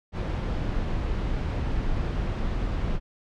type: noise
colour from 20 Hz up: brown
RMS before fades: -27 dBFS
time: 0.12-3 s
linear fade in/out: 50 ms
effects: low-pass 4000 Hz 12 dB/octave